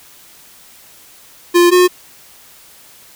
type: tone pair in turn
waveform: square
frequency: 349.2 / 360.7 Hz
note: F4 / F#4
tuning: 0 / -44 cents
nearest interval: minor second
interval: 56 cents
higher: second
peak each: -7 dBFS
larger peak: neither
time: 1.54-1.71 / 1.71-1.88 s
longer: neither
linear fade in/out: 20 ms
effects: white hiss -43 dBFS RMS until 3.15 s